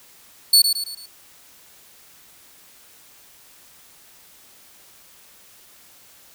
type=tone with echo; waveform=sawtooth; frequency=4435 Hz; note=C#8; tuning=in tune; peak=-7 dBFS; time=0.53-0.62 s; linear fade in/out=5 ms; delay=110 ms; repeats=4; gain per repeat=-7 dB; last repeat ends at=1.06 s; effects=white hiss -50 dBFS RMS until 6.34 s